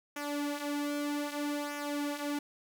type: tone with flanger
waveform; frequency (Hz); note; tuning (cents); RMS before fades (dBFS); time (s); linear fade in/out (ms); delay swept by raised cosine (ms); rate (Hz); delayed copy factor
sawtooth; 290.9; D4; -16; -35; 0.16-2.39; 5; 0.23 to 5.83; 0.63; -0.65
effects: none